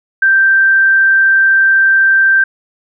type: tone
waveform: sine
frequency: 1568 Hz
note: G6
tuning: in tune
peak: -6 dBFS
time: 0.22-2.44 s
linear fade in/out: 5 ms
effects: none